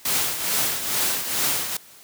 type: noise with tremolo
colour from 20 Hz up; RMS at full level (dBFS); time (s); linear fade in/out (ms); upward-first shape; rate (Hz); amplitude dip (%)
white; -21; 0.05-1.77; 5; triangle; 2.3; 65
effects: white hiss -48 dBFS RMS until 2.03 s + high-pass 80 Hz 12 dB/octave